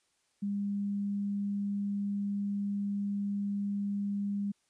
sine tone, 201.6 Hz, G3, 49 cents sharp, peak -30 dBFS, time 0.42-4.52 s, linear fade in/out 10 ms, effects white hiss -74 dBFS RMS until 4.69 s + resampled to 22050 Hz

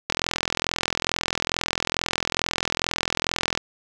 click train, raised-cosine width 0.2 ms, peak -4 dBFS, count 148, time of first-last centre 0.1-3.575 s, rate 42.3 Hz, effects none

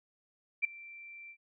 sine tone with ADSR envelope, 2349 Hz, D7, in tune, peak -23 dBFS, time 0.62-1.37 s, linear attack 25 ms, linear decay 8 ms, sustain -23 dB, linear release 71 ms, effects none

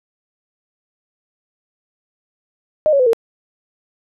sine tone with pitch steps, 615 / 557.5 / 505.3 / 458.1 Hz, D#5 / C#5 / B4 / A#4, -20 / +10 / +40 / -30 cents, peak -10 dBFS, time 2.86-3.132 s, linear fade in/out 0 ms, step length 68 ms, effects none

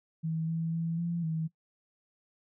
sine tone with pitch steps, 161.2 / 163.8 / 165.4 / 170.5 / 160.4 Hz, E3 / E3 / E3 / F3 / E3, -38 / -11 / +6 / -41 / -47 cents, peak -29 dBFS, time 0.23-1.48 s, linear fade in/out 20 ms, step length 250 ms, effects noise-tail reverb RT60 0.1 s tail -20 dB re dry

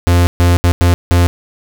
45% pulse tone bursts at uneven times, 87.31 Hz, F2, in tune, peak -7 dBFS, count 5, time 0.07-0.27 / 0.4-0.57 / 0.64-0.72 / 0.81-0.94 / 1.11-1.27 s, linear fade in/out 0 ms, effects none

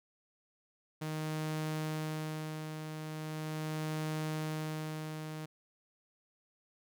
sawtooth tone with tremolo, 155.56 Hz, D#3, in tune, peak -30 dBFS, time 1.01-5.46 s, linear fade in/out 10 ms, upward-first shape sine, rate 0.4 Hz, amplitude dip 50%, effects none

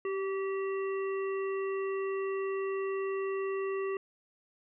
harmonic tone with a mistuned harmonic, 389 Hz, G4, 13 cents flat, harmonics 1 / 3 / 5 / 7, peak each -31 / -41 / -45 / -48 dBFS, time 0.05-3.97 s, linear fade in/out 2 ms, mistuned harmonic 3, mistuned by -27 cents, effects none

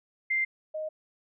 sine tone pair in turn, 2092 / 622 Hz, C7 / D#5, -1 / -1 cents, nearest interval octave + major sixth, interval 2100 cents, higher first, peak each -24 / -31 dBFS, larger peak first, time 0.3-0.45 / 0.74-0.89 s, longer neither, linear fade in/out 10 ms, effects none

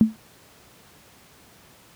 sine tone with exponential decay, 220 Hz, A3, in tune, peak -7 dBFS, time 0.01-0.16 s, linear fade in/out 0 ms, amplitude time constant 31 ms, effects pink hiss -52 dBFS RMS until 1.95 s + high-pass 80 Hz 12 dB/octave

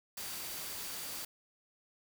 sine tone in noise, 4647 Hz, D8, 19 cents flat, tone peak -52 dBFS, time 0.17-1.25 s, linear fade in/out 5 ms, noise white, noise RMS -42 dBFS, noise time 0.17-1.25 s, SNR -13 dB, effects none

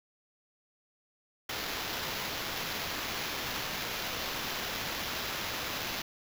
white noise with sample-and-hold, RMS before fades -36 dBFS, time 1.49-6.02 s, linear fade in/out 5 ms, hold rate 8820 Hz, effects none

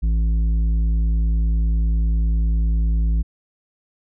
triangle tone with tanh clipping, 55 Hz, A1, in tune, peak -17 dBFS, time 0.02-3.23 s, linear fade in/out 20 ms, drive 12 dB, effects none

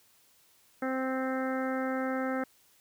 harmonic tone, 261.6 Hz, C4, in tune, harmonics 1 / 2 / 3 / 4 / 5 / 6 / 7 / 8, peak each -32 / -34 / -39 / -49 / -39 / -41 / -44 / -47 dBFS, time 0.82-2.44 s, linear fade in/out 5 ms, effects white hiss -64 dBFS RMS until 2.8 s

